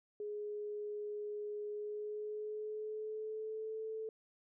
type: tone with pitch glide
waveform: sine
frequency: 417.4 to 439.9 Hz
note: G#4 to A4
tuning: +9 to 0 cents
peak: -39 dBFS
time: 0.2-4.09 s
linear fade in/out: 2 ms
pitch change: +91 cents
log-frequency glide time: 1.71-3.83 s
effects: none